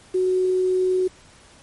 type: tone with quantisation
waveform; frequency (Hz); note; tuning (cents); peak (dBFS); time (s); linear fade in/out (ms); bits
sine; 370.1; F#4; 0; -17; 0.14-1.08; 10; 7
effects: pink hiss -50 dBFS RMS until 1.62 s + MP3 48 kbps